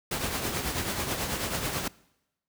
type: noise with tremolo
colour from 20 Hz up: pink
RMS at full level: -28 dBFS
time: 0.11-1.88 s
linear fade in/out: 5 ms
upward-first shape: triangle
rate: 9.2 Hz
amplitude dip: 55%
effects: noise-tail reverb RT60 0.9 s tail -23 dB re dry + high-pass 60 Hz 12 dB/octave